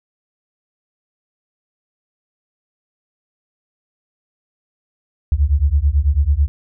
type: beating tone pair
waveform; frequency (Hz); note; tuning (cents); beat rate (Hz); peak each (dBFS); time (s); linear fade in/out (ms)
sine; 67.6 / 76.7; C#2 / D#2; -43 / -24; 9.1; -15; 5.32-6.48; 0
effects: none